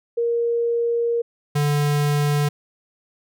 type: tone pair in turn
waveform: sine / square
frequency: 469.1 / 146.27 Hz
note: A#4 / D3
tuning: +11 / -7 cents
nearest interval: octave + minor sixth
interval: 2018 cents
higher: first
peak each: -18 dBFS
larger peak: neither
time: 0.17-1.22 / 1.55-2.49 s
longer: first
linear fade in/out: 10 ms
effects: none